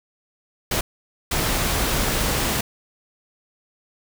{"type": "noise bursts at uneven times", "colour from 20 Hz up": "pink", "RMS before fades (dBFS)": -22, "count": 2, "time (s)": [[0.71, 0.81], [1.31, 2.61]], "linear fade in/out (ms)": 5, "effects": []}